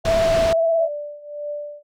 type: tone with vibrato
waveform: sine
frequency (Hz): 659.3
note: E5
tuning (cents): 0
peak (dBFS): -15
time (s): 0.04-0.89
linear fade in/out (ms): 50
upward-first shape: sine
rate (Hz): 17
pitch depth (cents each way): 24
type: low-pass noise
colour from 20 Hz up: pink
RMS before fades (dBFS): -25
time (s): 0.05-0.53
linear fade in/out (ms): 2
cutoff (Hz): 5000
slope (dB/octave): 12
type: tone with tremolo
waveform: sine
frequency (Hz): 588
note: D5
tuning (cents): +2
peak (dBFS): -24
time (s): 0.77-1.83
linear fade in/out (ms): 50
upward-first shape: triangle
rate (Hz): 1.7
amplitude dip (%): 85
effects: none